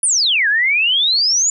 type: exponential two-way sweep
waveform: sine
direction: down then up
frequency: 10120 to 1601 to 7100 Hz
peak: -12 dBFS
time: 0.03-1.5 s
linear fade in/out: 2 ms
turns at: 0.48 s
effects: none